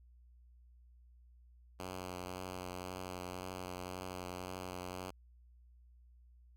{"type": "tone with vibrato", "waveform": "5% pulse", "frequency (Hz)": 91.4, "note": "F#2", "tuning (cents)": -21, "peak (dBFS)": -31, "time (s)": [1.79, 5.11], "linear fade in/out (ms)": 10, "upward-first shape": "triangle", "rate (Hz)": 1.9, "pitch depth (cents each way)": 24, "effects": ["added 60 Hz sine -59 dBFS peak until 6.56 s"]}